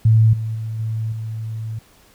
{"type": "tone with level steps", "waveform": "sine", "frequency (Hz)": 111, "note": "A2", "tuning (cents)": 16, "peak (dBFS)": [-9, -21, -23, -20, -24], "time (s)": [0.05, 1.79], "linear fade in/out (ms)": 5, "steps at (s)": [0.33, 0.55, 0.79, 1.12], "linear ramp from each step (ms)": 5, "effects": ["pink hiss -52 dBFS RMS until 2.14 s"]}